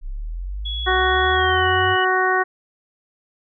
sine linear sweep, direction up, 30.39 to 98 Hz, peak -25 dBFS, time 0.01-1.97 s, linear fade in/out 50 ms
sine tone with pitch glide, 3366 to 2947 Hz, G#7 to F#7, +23 to -8 cents, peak -26 dBFS, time 0.65-2.05 s, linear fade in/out 10 ms, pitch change -231 cents, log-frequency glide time 1.32-1.67 s
harmonic tone, 372.2 Hz, F#4, 10 cents sharp, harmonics 1 / 2 / 3 / 4 / 5, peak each -22 / -22 / -22 / -22 / -22 dBFS, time 0.86-2.44 s, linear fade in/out 20 ms
effects none

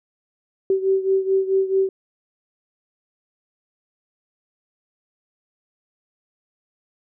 sine beating tone pair, 383.2 / 387.8 Hz, G4 / G4, -39 / -19 cents, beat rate 4.6 Hz, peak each -18 / -22 dBFS, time 0.7-1.89 s, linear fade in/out 2 ms, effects none

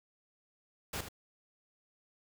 pink noise with echo, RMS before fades -38 dBFS, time 0.93-1.01 s, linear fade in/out 5 ms, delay 77 ms, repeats 1, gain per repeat -9 dB, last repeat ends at 1.087 s, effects none

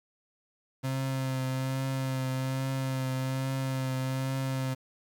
35% pulse tone with vibrato, 132 Hz, C3, 16 cents sharp, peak -27 dBFS, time 0.83-4.75 s, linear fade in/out 20 ms, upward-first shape triangle, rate 1.2 Hz, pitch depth 25 cents each way, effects 9-bit

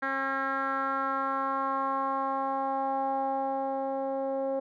10% pulse tone with low-pass filter sweep, 270.2 Hz, C#4, 44 cents flat, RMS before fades -30 dBFS, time 0.02-4.6 s, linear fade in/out 10 ms, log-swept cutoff 1700 to 580 Hz, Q 3.7, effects none

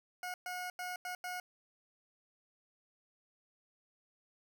20% pulse tone bursts at uneven times, 724 Hz, F#5, 38 cents flat, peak -34 dBFS, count 5, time 0.23-0.34 / 0.46-0.7 / 0.79-0.96 / 1.05-1.15 / 1.24-1.4 s, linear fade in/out 2 ms, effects none

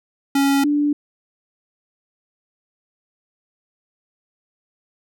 square / sine tone pair in turn, 277.5 / 292.5 Hz, C#4 / D4, +2 / -7 cents, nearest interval minor second, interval 91 cents, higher second, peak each -15 dBFS, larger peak neither, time 0.35-0.64 / 0.64-0.93 s, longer neither, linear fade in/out 5 ms, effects none

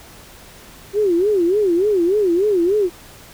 sine tone with vibrato, 379.1 Hz, F#4, 42 cents sharp, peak -13 dBFS, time 0.93-2.9 s, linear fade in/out 50 ms, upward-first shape sine, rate 3.4 Hz, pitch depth 210 cents each way, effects pink hiss -42 dBFS RMS until 3.33 s

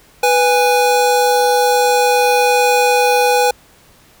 square tone pair together, 493.9 / 823.3 Hz, B4 / G#5, 0 / -15 cents, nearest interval major sixth, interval 885 cents, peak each -14 dBFS, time 0.23-3.51 s, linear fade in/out 5 ms, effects pink hiss -48 dBFS RMS until 4.2 s

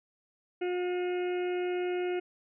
harmonic tone, 358.9 Hz, F4, 47 cents sharp, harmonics 1 / 2 / 4 / 5 / 6 / 7 / 8, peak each -29 / -40 / -45 / -54 / -46 / -48 / -50 dBFS, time 0.61-2.2 s, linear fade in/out 10 ms, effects none

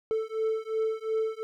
triangle beating tone pair, 440 / 442.8 Hz, A4 / A4, 0 / +11 cents, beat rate 2.8 Hz, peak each -28 dBFS, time 0.11-1.43 s, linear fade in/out 0 ms, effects none

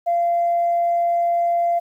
sine tone, 689 Hz, F5, 24 cents flat, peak -15 dBFS, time 0.06-1.8 s, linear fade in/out 20 ms, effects tanh soft clip ceiling -12 dBFS + 9-bit

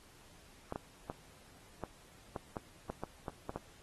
clicks, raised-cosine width 1 ms, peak -25 dBFS, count 11, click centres 0.724 / 0.759 / 1.099 / 1.837 / 2.362 / 2.568 / 2.9 / 3.036 / 3.282 / 3.494 / 3.56 s, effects pink hiss -61 dBFS RMS until 3.82 s + AAC 32 kbps

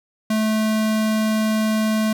square tone, 217.4 Hz, A3, 21 cents flat, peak -18 dBFS, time 0.3-2.13 s, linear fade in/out 5 ms, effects none

